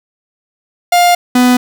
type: tone pair in turn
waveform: 45% pulse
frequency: 704 / 248.9 Hz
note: F5 / B3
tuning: +14 / +14 cents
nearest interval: octave + tritone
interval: 1800 cents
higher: first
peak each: -6 dBFS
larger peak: neither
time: 0.92-1.15 / 1.35-1.57 s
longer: first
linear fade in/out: 5 ms
effects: 8-bit